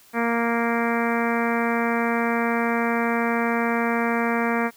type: harmonic tone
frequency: 233.1 Hz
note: A#3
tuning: in tune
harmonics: 1 / 2 / 3 / 4 / 5 / 6 / 7 / 8 / 9 / 10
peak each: -24 / -27 / -29 / -30 / -31 / -32 / -32 / -33 / -34 / -34 dBFS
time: 0.13-4.71 s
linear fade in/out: 50 ms
effects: white hiss -53 dBFS RMS until 4.76 s